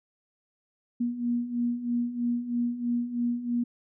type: beating tone pair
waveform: sine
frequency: 237.6 / 240.7 Hz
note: A#3 / B3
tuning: +33 / -44 cents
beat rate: 3.1 Hz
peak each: -32 / -27 dBFS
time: 1-3.64 s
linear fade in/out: 10 ms
effects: none